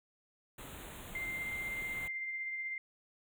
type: band-stop noise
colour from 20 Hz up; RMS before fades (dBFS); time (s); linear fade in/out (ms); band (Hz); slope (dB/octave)
pink; -48; 0.58-2.08; 5; 4000 to 6700; 96
type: tone with tremolo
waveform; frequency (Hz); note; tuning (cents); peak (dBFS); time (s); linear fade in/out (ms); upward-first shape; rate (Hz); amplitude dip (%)
sine; 2093; C7; 0; -35; 1.15-2.78; 2; triangle; 16; 35
effects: none